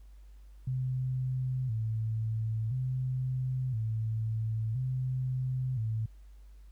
sine tone with vibrato, 119.5 Hz, A#2, 43 cents sharp, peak -29 dBFS, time 0.67-6.06 s, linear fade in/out 5 ms, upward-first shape square, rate 0.49 Hz, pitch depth 130 cents each way, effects added 50 Hz sine -49 dBFS peak until 6.71 s + pink hiss -71 dBFS RMS until 6.71 s

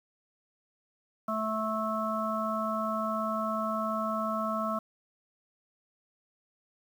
harmonic tone, 218.6 Hz, A3, 11 cents flat, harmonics 1 / 3 / 5 / 6, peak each -34 / -34 / -34 / -34 dBFS, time 1.28-4.79 s, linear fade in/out 5 ms, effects 9-bit

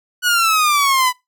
sawtooth exponential sweep, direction down, 1480 to 987.8 Hz, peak -9 dBFS, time 0.22-1.13 s, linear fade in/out 50 ms, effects noise-tail reverb RT60 0.2 s tail -23 dB re dry

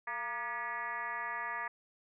sine tone with frequency modulation, 1441 Hz, F#6, 46 cents flat, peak -35 dBFS, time 0.07-1.68 s, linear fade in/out 5 ms, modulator 249 Hz, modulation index 2.6, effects none

